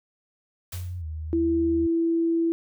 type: noise with exponential decay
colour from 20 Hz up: white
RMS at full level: -36 dBFS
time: 0.72-1.02 s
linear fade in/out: 5 ms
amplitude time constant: 65 ms
type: tone with pitch glide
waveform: sine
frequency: 89.5 to 78.37 Hz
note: F2 to D#2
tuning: +43 to +13 cents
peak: -30 dBFS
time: 0.73-1.87 s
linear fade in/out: 10 ms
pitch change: -230 cents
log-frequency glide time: 0.99-1.05 s
type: tone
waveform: sine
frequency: 332.2 Hz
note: E4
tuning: 13 cents sharp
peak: -20 dBFS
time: 1.33-2.52 s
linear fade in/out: 0 ms
effects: none